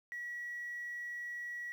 sine tone, 1928 Hz, B6, 42 cents flat, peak -38 dBFS, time 0.12-1.72 s, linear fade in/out 0 ms, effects tanh soft clip ceiling -36 dBFS + 11-bit

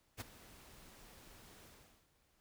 pink noise with ADSR envelope, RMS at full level -43 dBFS, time 0.17-2.08 s, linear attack 39 ms, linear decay 15 ms, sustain -16 dB, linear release 440 ms, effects pink hiss -75 dBFS RMS until 2.4 s

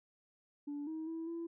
sine tone with pitch steps, 289.5 / 317.6 / 326.6 / 335.1 Hz, D4 / D#4 / E4 / E4, -25 / +36 / -16 / +29 cents, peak -37 dBFS, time 0.67-1.47 s, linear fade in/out 10 ms, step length 200 ms, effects tanh soft clip ceiling -36 dBFS

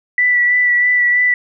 sine tone with vibrato, 1967 Hz, B6, 7 cents flat, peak -10 dBFS, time 0.18-1.34 s, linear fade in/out 2 ms, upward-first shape sine, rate 3.1 Hz, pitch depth 17 cents each way, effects none

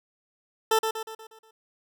20% pulse tone with echo, 442.7 Hz, A4, 11 cents sharp, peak -14 dBFS, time 0.71-0.79 s, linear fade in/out 5 ms, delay 120 ms, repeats 6, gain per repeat -6 dB, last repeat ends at 1.51 s, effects none

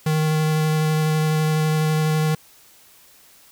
square tone with vibrato, 155.56 Hz, D#3, in tune, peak -18 dBFS, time 0.06-2.35 s, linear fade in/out 5 ms, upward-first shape square, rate 12 Hz, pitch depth 8 cents each way, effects white hiss -51 dBFS RMS until 3.51 s

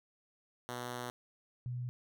5% pulse / sine tone pair in turn, 122.5 / 123.35 Hz, B2 / B2, -14 / -2 cents, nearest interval unison, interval 12 cents, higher second, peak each -28 / -36 dBFS, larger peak first, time 0.69-1.1 / 1.66-1.89 s, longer first, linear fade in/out 0 ms, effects none

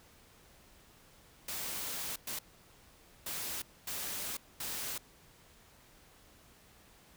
white noise bursts at uneven times, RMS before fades -39 dBFS, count 5, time 1.48-2.16 / 2.27-2.39 / 3.26-3.62 / 3.87-4.37 / 4.6-4.98 s, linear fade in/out 5 ms, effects pink hiss -61 dBFS RMS until 7.16 s

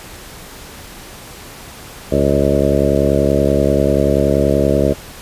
harmonic tone with a mistuned harmonic, 70.4 Hz, C#2, 27 cents sharp, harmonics 1 / 2 / 3 / 4 / 5 / 6 / 7 / 8 / 9, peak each -20 / -20 / -20 / -20 / -20 / -20 / -20 / -20 / -20 dBFS, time 2.11-4.94 s, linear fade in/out 20 ms, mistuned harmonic 9, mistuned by -16 cents, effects pink hiss -35 dBFS RMS until 5.21 s + resampled to 32000 Hz

